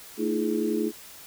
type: tone cluster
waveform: sine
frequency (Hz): 223.6 / 308.1 / 339.2 / 420.7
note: A3 / D#4 / E4 / G#4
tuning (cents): +28 / -17 / +50 / +22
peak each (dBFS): -29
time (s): 0.17-0.92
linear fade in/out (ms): 50
effects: white hiss -46 dBFS RMS until 1.26 s